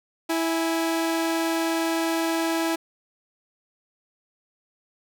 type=tone pair together; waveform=sawtooth; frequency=328.4 / 830.6 Hz; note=E4 / G#5; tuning=-6 / 0 cents; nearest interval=octave + major third; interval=1606 cents; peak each=-19 / -28 dBFS; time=0.29-2.76 s; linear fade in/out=10 ms; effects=none